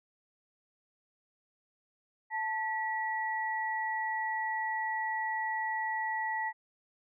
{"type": "tone pair together", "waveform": "sine", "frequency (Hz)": [880, 1936], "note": ["A5", "B6"], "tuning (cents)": [0, -35], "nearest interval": "octave + major second", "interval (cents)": 1365, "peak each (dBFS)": [-33, -34], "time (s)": [2.3, 6.53], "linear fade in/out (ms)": 50, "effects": []}